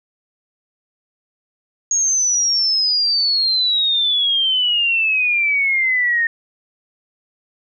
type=exponential sweep; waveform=sine; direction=down; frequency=6645 to 1832 Hz; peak=-14 dBFS; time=1.91-6.27 s; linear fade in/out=2 ms; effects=none